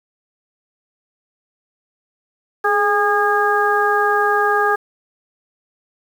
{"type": "harmonic tone with a mistuned harmonic", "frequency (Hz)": 408.3, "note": "G#4", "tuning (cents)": -29, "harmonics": [1, 2, 3, 4], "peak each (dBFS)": [-19, -19, -19, -19], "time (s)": [2.64, 4.76], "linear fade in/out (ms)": 10, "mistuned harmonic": 1, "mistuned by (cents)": 45, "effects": ["7-bit"]}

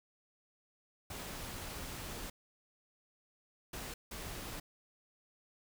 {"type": "noise bursts at uneven times", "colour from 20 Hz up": "pink", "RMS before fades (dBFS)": -44, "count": 3, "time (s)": [[1.1, 2.3], [3.73, 3.94], [4.11, 4.6]], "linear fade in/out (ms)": 5, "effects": []}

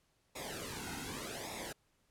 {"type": "noise with flanger", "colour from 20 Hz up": "pink", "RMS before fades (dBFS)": -43, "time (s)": [0.35, 1.73], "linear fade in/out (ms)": 10, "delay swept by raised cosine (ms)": [0.66, 1.76], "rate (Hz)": 0.85, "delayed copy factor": -0.8, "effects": ["pink hiss -75 dBFS RMS until 2.1 s", "low-pass 12000 Hz 12 dB/octave"]}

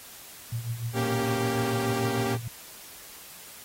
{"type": "tone with tremolo", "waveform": "sine", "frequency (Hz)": 116.54, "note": "A#2", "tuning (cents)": 0, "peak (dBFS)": -26, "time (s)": [0.52, 2.48], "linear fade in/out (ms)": 5, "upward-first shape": "triangle", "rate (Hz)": 6.7, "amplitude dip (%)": 80}
{"type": "chord", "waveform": "sawtooth", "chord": "G diminished", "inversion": "first", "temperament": "equal", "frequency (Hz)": [233.1, 277.2, 392], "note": ["Bb3", "Db4", "G4"], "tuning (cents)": [0, 0, 0], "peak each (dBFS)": [-28, -31, -26], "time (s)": [0.93, 2.38], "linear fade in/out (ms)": 50}
{"effects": ["white hiss -46 dBFS RMS until 3.64 s", "AAC 48 kbps"]}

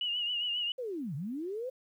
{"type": "tone with vibrato", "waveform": "sine", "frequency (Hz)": 2890, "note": "F#7", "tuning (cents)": -41, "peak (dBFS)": -30, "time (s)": [0.01, 0.72], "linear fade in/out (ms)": 2, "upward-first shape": "triangle", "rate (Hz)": 7.4, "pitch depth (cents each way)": 66}
{"type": "linear two-way sweep", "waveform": "sine", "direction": "down then up", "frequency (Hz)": [530, 128.2, 530], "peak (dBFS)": -34, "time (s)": [0.78, 1.7], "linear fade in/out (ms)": 10, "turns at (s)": 1.15}
{"effects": ["11-bit"]}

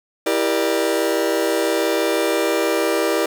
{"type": "chord", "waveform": "40% pulse", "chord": "E half-diminished seventh", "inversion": "none", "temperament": "just", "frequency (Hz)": [329.6, 395.6, 474.7, 593.3], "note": ["E4", "G4", "Bb4", "D5"], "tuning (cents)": [0, 16, 31, 18], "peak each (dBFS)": -22, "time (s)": [0.26, 3.26], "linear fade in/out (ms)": 5, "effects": ["8-bit"]}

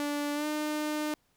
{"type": "tone with pitch glide", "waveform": "sawtooth", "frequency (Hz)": [291.2, 302.5], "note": ["D4", "D#4"], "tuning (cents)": [-15, -49], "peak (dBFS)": -26, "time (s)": [0, 1.14], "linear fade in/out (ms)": 0, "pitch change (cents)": 66, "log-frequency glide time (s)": [0.34, 0.46], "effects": ["pink hiss -71 dBFS RMS until 1.36 s"]}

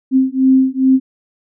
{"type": "beating tone pair", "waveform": "sine", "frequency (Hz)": [261.6, 264], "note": ["C4", "C4"], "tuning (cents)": [0, 16], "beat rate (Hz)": 2.4, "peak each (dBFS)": -12, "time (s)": [0.11, 1], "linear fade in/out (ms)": 50, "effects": []}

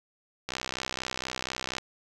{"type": "click train", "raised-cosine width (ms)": 0.2, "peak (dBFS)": -14, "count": 84, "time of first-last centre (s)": [0.49, 1.783], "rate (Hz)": 64.2, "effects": []}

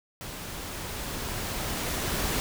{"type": "noise with level ramp", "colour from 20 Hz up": "pink", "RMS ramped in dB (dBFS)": [-39, -28], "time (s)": [0.21, 2.4], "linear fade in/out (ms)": 0, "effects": []}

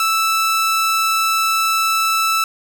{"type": "tone", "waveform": "sawtooth", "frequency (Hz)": 1318.5, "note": "E6", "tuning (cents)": 0, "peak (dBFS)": -11, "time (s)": [0, 2.44], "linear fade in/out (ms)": 2, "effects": []}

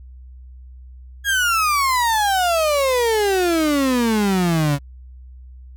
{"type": "exponential sweep", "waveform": "35% pulse", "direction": "down", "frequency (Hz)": [1661.2, 138.59], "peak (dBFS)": -14, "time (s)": [1.24, 4.79], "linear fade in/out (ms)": 50, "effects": ["added 63 Hz sine -37 dBFS peak until 5.76 s"]}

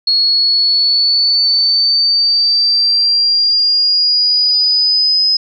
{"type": "exponential sweep", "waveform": "sine", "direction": "up", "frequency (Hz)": [4322, 5070], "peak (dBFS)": -9, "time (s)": [0.07, 5.37], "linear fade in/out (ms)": 5, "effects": []}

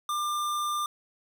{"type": "tone", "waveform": "square", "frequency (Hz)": 1195, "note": "D6", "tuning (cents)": 30, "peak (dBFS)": -28, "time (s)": [0.09, 0.86], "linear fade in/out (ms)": 2, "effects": ["11-bit"]}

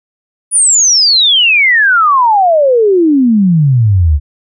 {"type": "exponential sweep", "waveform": "sine", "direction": "down", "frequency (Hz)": [9930, 69], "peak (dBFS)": -5, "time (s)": [0.51, 4.2], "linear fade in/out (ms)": 50, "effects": []}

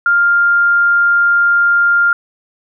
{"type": "tone", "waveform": "sine", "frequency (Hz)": 1400, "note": "F6", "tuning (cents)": 4, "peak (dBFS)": -8, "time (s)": [0.06, 2.13], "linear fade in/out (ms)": 2, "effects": []}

